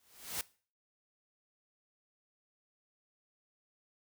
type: noise with exponential growth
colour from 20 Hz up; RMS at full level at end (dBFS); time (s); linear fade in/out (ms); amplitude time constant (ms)
white; -34; 0-0.41; 1; 89
effects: noise-tail reverb RT60 0.4 s tail -20 dB re dry